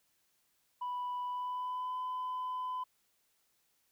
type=tone with pitch glide; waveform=sine; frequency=987.8 to 1009.7 Hz; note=B5 to B5; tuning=0 to +38 cents; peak=-33 dBFS; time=0.81-2.84 s; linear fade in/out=10 ms; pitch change=+38 cents; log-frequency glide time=1.25-1.97 s; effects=tanh soft clip ceiling -33 dBFS + white hiss -75 dBFS RMS until 3.91 s